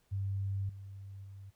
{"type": "tone with level steps", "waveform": "sine", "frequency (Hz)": 98, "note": "G2", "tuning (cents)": 0, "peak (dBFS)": [-32, -44, -46], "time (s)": [0.11, 1.51], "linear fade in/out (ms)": 20, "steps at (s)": [0.69, 1.24], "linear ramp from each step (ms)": 5, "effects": ["pink hiss -73 dBFS RMS until 1.55 s"]}